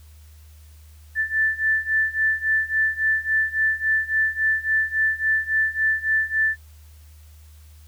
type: beating tone pair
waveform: sine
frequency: 1760 / 1763.6 Hz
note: A6 / A6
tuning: 0 / +4 cents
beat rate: 3.6 Hz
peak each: -23 / -21 dBFS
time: 1.15-6.57 s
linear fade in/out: 50 ms
effects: added 76 Hz sine -44 dBFS peak until 7.87 s + white hiss -57 dBFS RMS until 7.87 s